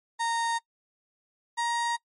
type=tone pair in turn; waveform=35% pulse; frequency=926 / 940.6 Hz; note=A#5 / A#5; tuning=-12 / +15 cents; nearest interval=unison; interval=27 cents; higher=second; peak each=-24 dBFS; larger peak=neither; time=0.19-0.59 / 1.57-1.97 s; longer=neither; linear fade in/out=20 ms; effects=noise-tail reverb RT60 0.1 s tail -24 dB re dry + MP3 48 kbps